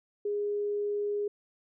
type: tone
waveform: sine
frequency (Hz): 411.8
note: G#4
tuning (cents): -15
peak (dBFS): -28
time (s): 0.25-1.28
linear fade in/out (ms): 5
effects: none